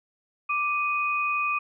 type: tone pair together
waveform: sine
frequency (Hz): 1177 / 2494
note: D6 / D#7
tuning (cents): +3 / +3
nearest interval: octave + minor second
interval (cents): 1300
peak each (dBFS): -26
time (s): 0.49-1.59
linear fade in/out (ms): 10
effects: none